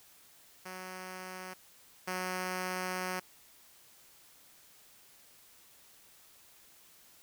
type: tone pair in turn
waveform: 5% pulse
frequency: 185 / 183.93 Hz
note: F#3 / F#3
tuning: 0 / -10 cents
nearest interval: unison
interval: 10 cents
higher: first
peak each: -31 / -23 dBFS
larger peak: second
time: 0.65-1.54 / 2.07-3.2 s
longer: second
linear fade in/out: 10 ms
effects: white hiss -60 dBFS RMS until 7.22 s

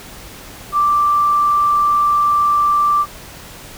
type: tone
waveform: sine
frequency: 1174.7 Hz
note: D6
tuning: in tune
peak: -11 dBFS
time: 0.72-3.06 s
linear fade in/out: 50 ms
effects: pink hiss -36 dBFS RMS until 3.77 s

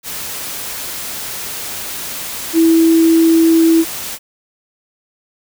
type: tone in noise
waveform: sine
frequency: 327.8 Hz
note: E4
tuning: 10 cents flat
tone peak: -7 dBFS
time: 2.53-3.85 s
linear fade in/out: 50 ms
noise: white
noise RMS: -25 dBFS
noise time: 0.03-4.19 s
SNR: +15 dB
effects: none

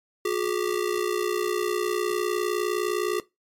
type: ring-modulated tone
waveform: square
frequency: 390.8 Hz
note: G4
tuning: 5 cents flat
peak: -21 dBFS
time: 0.25-3.2 s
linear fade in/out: 2 ms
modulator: 29.9 Hz
effects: noise-tail reverb RT60 0.2 s tail -19 dB re dry + MP3 64 kbps

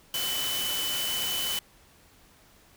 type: tone in noise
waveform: sine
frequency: 3007 Hz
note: F#7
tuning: 27 cents sharp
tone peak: -30 dBFS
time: 0.14-1.59 s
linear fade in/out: 2 ms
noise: white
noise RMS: -32 dBFS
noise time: 0.14-1.59 s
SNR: -1 dB
effects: pink hiss -58 dBFS RMS until 2.76 s

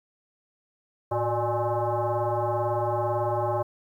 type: tone with frequency modulation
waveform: sine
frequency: 110 Hz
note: A2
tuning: in tune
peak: -23 dBFS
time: 1.11-3.63 s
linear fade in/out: 10 ms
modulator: 238 Hz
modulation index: 3.9
effects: 10-bit

